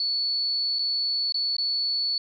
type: tone with dropouts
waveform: sine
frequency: 4435 Hz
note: C#8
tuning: in tune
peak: -23 dBFS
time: 0-2.18 s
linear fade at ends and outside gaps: 2 ms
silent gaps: 0.787-0.791 / 1.323-1.343 / 1.567-1.583 s
effects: none